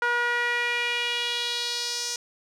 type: tone with band-pass filter sweep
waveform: sawtooth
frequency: 480 Hz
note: B4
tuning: 49 cents flat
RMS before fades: -27 dBFS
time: 0.02-2.16 s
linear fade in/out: 2 ms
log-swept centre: 1400 to 5900 Hz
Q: 2.7
effects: none